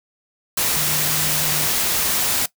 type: tone in noise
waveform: sine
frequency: 152.7 Hz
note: D#3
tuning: 32 cents flat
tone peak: -29 dBFS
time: 0.76-1.67 s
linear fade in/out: 5 ms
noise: white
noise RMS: -20 dBFS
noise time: 0.57-2.46 s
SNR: -12 dB
effects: noise-tail reverb RT60 0.1 s tail -19 dB re dry